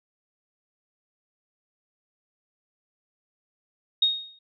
sine tone with exponential decay, 3729 Hz, A#7, in tune, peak -15 dBFS, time 4.02-4.39 s, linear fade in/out 5 ms, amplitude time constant 79 ms, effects none

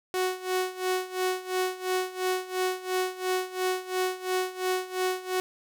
sawtooth tone with tremolo, 369.8 Hz, F#4, 1 cent flat, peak -20 dBFS, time 0.14-5.4 s, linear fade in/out 0 ms, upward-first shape sine, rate 2.9 Hz, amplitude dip 85%, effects none

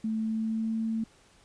sine tone with pitch glide, 220 to 223.5 Hz, A3 to A3, 0 to +27 cents, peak -27 dBFS, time 0.04-1.04 s, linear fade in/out 5 ms, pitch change +27 cents, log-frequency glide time 0.17-0.81 s, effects pink hiss -60 dBFS RMS until 1.44 s + resampled to 22050 Hz

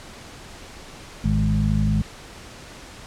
harmonic tone with a mistuned harmonic, 52.3 Hz, G#1, 13 cents sharp, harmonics 1 / 2 / 3 / 4, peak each -23 / -23 / -23 / -23 dBFS, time 1.24-2.02 s, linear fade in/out 5 ms, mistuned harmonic 2, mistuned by +34 cents, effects pink hiss -41 dBFS RMS until 3.06 s + low-pass 8000 Hz 12 dB/octave

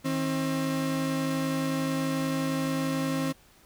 35% pulse tone pair together, 158.91 / 266.5 Hz, D#3 / C4, +37 / +32 cents, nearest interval major sixth, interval 895 cents, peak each -30 / -26 dBFS, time 0.04-3.33 s, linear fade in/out 20 ms, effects pink hiss -58 dBFS RMS until 3.65 s

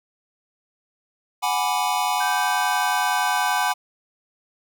square chord, G# half-diminished seventh, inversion third, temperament equal, 740 / 830.6 / 987.8 / 1174.7 Hz, F#5 / G#5 / B5 / D6, 0 / 0 / 0 / 0 cents, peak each -26 / -26 / -26 / -30 dBFS, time 1.42-3.74 s, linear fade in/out 20 ms
sine tone with pitch glide, 1556 to 1539.9 Hz, G6 to G6, -13 to -31 cents, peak -26 dBFS, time 2.2-3.72 s, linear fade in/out 10 ms, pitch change -18 cents, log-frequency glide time 2.43-3.4 s
effects none

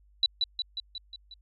sine tone with echo, 3951 Hz, B7, in tune, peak -19 dBFS, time 0.23-0.26 s, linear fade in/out 2 ms, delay 180 ms, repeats 6, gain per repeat -4 dB, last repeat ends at 1.34 s, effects added 50 Hz sine -58 dBFS peak until 1.41 s

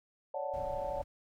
sine chord, D major seventh, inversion third, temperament equal, 554.4 / 587.3 / 740 / 880 Hz, C#5 / D5 / F#5 / A5, 0 / 0 / 0 / 0 cents, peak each -38 / -39 / -41 / -41 dBFS, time 0.34-1.02 s, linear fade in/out 5 ms
brown noise, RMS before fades -46 dBFS, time 0.53-1.04 s, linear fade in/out 10 ms
effects none

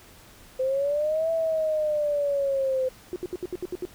sine linear two-way sweep, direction up then down, 513 to 659.3 to 513 Hz, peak -22 dBFS, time 0.59-2.89 s, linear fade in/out 10 ms, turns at 1.31 s
sine tone bursts, 360 Hz, F#4, 47 cents flat, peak -27 dBFS, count 8, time 3.13-3.852 s, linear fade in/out 0 ms, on 29 ms, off 70 ms
effects pink hiss -51 dBFS RMS until 3.94 s

